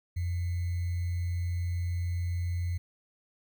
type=tone with sample-and-hold; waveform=sine; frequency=87.31 Hz; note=F2; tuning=in tune; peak=-28 dBFS; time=0.16-2.78 s; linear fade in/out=10 ms; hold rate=2100 Hz; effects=none

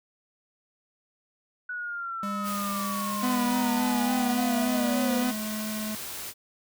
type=linear sweep; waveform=sine; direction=down; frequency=1479 to 493.9 Hz; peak=-31 dBFS; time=1.69-5.23 s; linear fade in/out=5 ms
type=tone with pitch glide; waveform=square; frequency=201.5 to 214.7 Hz; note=G3 to A3; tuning=+48 to -42 cents; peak=-32 dBFS; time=2.23-5.95 s; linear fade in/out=2 ms; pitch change=+110 cents; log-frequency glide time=2.94-4.5 s
type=noise; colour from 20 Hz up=white; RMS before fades=-37 dBFS; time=2.43-6.34 s; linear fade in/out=50 ms
type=tone with vibrato; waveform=45% pulse; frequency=246.9 Hz; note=B3; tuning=in tune; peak=-25 dBFS; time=3.22-5.32 s; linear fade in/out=20 ms; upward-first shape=sine; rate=3.5 Hz; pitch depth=27 cents each way
effects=none

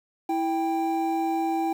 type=tone pair together; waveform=triangle; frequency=328.6 / 787 Hz; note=E4 / G5; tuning=-5 / +7 cents; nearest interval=octave + minor third; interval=1512 cents; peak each=-24 dBFS; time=0.29-1.73 s; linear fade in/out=5 ms; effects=8-bit

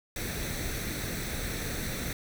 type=noise with comb filter; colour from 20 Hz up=pink; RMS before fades=-34 dBFS; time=0.16-2.13 s; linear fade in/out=2 ms; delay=0.5 ms; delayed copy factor=+0.6; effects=none

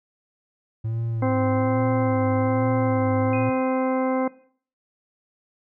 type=tone with vibrato; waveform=triangle; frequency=110 Hz; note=A2; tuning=in tune; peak=-22 dBFS; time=0.84-3.5 s; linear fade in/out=10 ms; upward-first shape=sine; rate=1.2 Hz; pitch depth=85 cents each way
type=harmonic tone; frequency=260 Hz; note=C4; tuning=11 cents flat; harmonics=1 / 2 / 3 / 4 / 5 / 6 / 8; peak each=-23 / -25 / -30 / -32 / -39 / -41 / -39 dBFS; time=1.22-4.28 s; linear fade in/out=5 ms
type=tone with exponential decay; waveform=sine; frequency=2489 Hz; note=D#7; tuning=in tune; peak=-31 dBFS; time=3.33-4.44 s; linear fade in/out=2 ms; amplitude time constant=240 ms
effects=noise-tail reverb RT60 0.5 s tail -19 dB re dry

